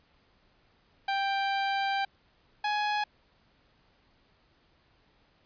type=tone pair in turn; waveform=sawtooth; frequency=787 / 836.7 Hz; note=G5 / G#5; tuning=+7 / +13 cents; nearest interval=minor second; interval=106 cents; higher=second; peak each=-23 dBFS; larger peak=neither; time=1.08-2.05 / 2.64-3.04 s; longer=first; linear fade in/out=5 ms; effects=pink hiss -66 dBFS RMS until 5.45 s + resampled to 11025 Hz